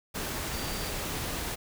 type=tone in noise; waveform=sine; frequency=4662 Hz; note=D8; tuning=14 cents flat; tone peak=-43 dBFS; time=0.52-0.92 s; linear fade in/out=20 ms; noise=pink; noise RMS=-34 dBFS; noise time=0.14-1.56 s; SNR=-12 dB; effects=none